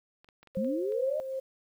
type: clicks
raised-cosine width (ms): 0.3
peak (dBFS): -39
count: 7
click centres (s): 0.245 / 0.288 / 0.43 / 0.473 / 0.549 / 0.646 / 0.922
type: tone with tremolo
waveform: sine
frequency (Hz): 530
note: C5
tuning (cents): +22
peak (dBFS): -30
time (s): 0.55-1.4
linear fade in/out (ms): 10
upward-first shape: sine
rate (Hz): 2.6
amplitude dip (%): 45
type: linear sweep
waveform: sine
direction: up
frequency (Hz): 185 to 628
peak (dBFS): -29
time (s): 0.57-1.2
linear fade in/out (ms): 0
effects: 10-bit